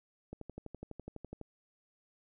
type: click train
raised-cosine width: 2 ms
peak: -30 dBFS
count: 14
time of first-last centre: 0.33-1.413 s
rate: 12 Hz
effects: none